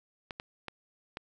clicks, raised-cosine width 0.3 ms, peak -22 dBFS, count 4, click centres 0.308 / 0.399 / 0.683 / 1.171 s, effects none

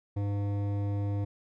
triangle tone with hard clipping, 101.2 Hz, G#2, 44 cents flat, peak -30 dBFS, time 0.16-1.25 s, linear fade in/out 10 ms, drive 17 dB, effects none

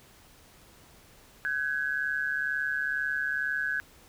sine tone pair together, 1519.1 / 1661.2 Hz, F#6 / G#6, +45 / 0 cents, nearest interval major second, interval 155 cents, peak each -30 / -30 dBFS, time 1.45-3.8 s, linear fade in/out 0 ms, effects pink hiss -56 dBFS RMS until 4.08 s

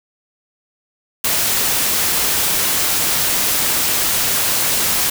white noise, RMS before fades -17 dBFS, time 1.24-5.1 s, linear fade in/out 5 ms, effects none

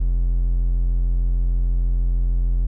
triangle tone, 43.26 Hz, F1, 16 cents flat, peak -14 dBFS, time 0-2.67 s, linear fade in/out 10 ms, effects none

